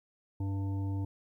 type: harmonic tone with a mistuned harmonic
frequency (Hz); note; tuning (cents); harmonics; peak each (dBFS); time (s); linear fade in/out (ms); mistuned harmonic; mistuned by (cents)
97.7; G2; -5; 1 / 3 / 5 / 7 / 9; -31 / -39 / -53 / -56 / -51; 0.4-1.05; 5; 9; +24
effects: 12-bit